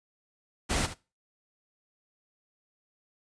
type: noise with echo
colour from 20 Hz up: pink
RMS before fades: -28 dBFS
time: 0.69-0.87 s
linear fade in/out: 20 ms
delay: 75 ms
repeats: 1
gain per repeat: -12 dB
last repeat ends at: 0.945 s
effects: noise-tail reverb RT60 0.3 s tail -20 dB re dry + resampled to 22050 Hz